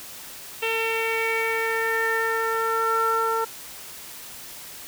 sawtooth tone with low-pass filter sweep, 451.3 Hz, A4, 44 cents sharp, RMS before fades -24 dBFS, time 0.62-3.45 s, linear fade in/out 10 ms, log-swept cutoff 2800 to 1200 Hz, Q 6.2, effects white hiss -40 dBFS RMS until 4.87 s

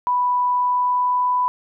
sine tone with pitch glide, 987.8 to 994.1 Hz, B5 to B5, 0 to +11 cents, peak -16 dBFS, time 0.07-1.48 s, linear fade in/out 0 ms, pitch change +11 cents, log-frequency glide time 0.44-1.36 s, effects none

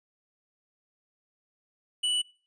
square tone, 2960 Hz, F#7, in tune, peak -25 dBFS, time 2.03-2.22 s, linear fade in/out 10 ms, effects noise-tail reverb RT60 0.4 s tail -22 dB re dry + resampled to 22050 Hz

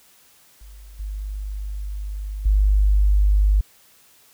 sine tone with level steps, 50.4 Hz, G1, 49 cents sharp, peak -39 / -26 / -13 dBFS, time 0.61-3.61 s, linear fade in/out 5 ms, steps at 0.99 / 2.45 s, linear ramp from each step 10 ms, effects white hiss -54 dBFS RMS until 4.33 s

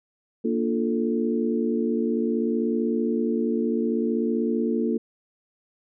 sine chord, Bb major seventh, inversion none, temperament equal, 233.1 / 293.7 / 349.2 / 440 Hz, Bb3 / D4 / F4 / A4, 0 / 0 / 0 / 0 cents, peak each -24 / -30 / -28 / -28 dBFS, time 0.44-4.98 s, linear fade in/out 10 ms, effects none

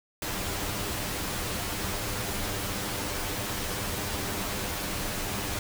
pink noise with comb filter, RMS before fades -32 dBFS, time 0.22-5.59 s, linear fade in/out 2 ms, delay 10 ms, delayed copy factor +0.55, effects none

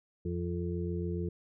harmonic tone, 87 Hz, F2, 6 cents flat, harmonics 1 / 2 / 4 / 5, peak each -35 / -36 / -38 / -41 dBFS, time 0.25-1.29 s, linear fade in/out 5 ms, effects none

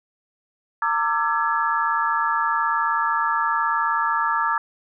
sine tone cluster, 914 / 1178 / 1337 / 1688 Hz, A#5 / D6 / E6 / G#6, -34 / +5 / +24 / +28 cents, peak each -24 / -24 / -24 / -26 dBFS, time 0.82-4.58 s, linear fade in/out 2 ms, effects none

